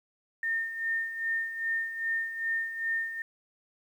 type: tone with tremolo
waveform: sine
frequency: 1820 Hz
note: A#6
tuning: 42 cents flat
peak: -26 dBFS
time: 0.43-3.22 s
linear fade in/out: 2 ms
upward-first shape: sine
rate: 2.5 Hz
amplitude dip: 65%
effects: 10-bit